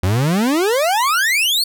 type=exponential sweep; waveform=40% pulse; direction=up; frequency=85.7 to 4540 Hz; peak=-13 dBFS; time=0.03-1.64 s; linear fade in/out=5 ms; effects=none